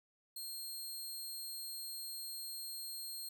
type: tone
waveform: 15% pulse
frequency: 4220 Hz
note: C8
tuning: 14 cents sharp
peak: -36 dBFS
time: 0.36-3.29 s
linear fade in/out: 5 ms
effects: 12-bit